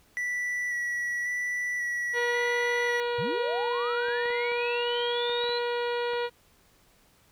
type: tone with vibrato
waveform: triangle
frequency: 1951 Hz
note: B6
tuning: 22 cents flat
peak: -26 dBFS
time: 0.17-3 s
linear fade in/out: 0 ms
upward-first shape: square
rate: 0.92 Hz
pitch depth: 13 cents each way
type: harmonic tone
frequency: 479.9 Hz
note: B4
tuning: 50 cents flat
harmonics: 1 / 2 / 3 / 4 / 5 / 6 / 7 / 8 / 9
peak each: -28 / -34 / -38 / -40 / -42 / -44 / -45 / -46 / -47 dBFS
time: 2.13-6.3 s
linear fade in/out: 50 ms
type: linear sweep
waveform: sine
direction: up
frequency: 97.1 to 4109 Hz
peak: -32 dBFS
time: 3.18-5.59 s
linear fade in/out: 10 ms
type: clicks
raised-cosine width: 0.5 ms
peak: -28 dBFS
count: 8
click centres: 4.085 / 4.258 / 4.304 / 4.518 / 5.296 / 5.439 / 5.493 / 6.135 s
effects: pink hiss -62 dBFS RMS until 7.31 s